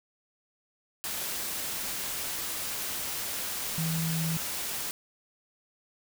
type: tone in noise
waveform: sine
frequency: 162.8 Hz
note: E3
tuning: 21 cents flat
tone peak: -28 dBFS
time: 3.78-4.37 s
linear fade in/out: 0 ms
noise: white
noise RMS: -34 dBFS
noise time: 1.04-4.91 s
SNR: +3 dB
effects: none